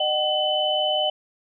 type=tone cluster; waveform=sine; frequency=611 / 756 / 3018 Hz; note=D#5 / F#5 / F#7; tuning=-32 / +37 / +34 cents; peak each=-24 / -26 / -23 dBFS; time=0-1.1 s; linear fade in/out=5 ms; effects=none